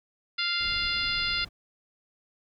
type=harmonic tone; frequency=697 Hz; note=F5; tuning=4 cents flat; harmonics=2 / 3 / 4 / 5 / 6 / 7; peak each=-33 / -33 / -33 / -33 / -33 / -33 dBFS; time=0.38-1.45 s; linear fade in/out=10 ms
type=noise; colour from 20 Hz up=brown; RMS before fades=-42 dBFS; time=0.6-1.49 s; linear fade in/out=10 ms
effects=none